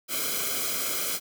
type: noise with comb filter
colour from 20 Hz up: white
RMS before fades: -29 dBFS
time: 0.08-1.2 s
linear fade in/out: 50 ms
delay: 1.1 ms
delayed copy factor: -1
effects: none